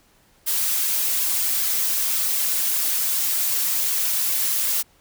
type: noise with flanger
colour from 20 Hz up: blue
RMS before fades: -22 dBFS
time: 0.46-4.83 s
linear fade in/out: 20 ms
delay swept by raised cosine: 1.8 to 7 ms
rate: 2.6 Hz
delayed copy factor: +0.7
effects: pink hiss -58 dBFS RMS until 5 s